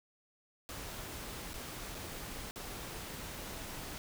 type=noise with dropouts; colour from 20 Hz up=pink; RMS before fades=-44 dBFS; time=0.69-3.98 s; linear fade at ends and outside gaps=0 ms; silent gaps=1.533-1.54 / 1.946-1.95 / 2.51-2.559 s; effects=none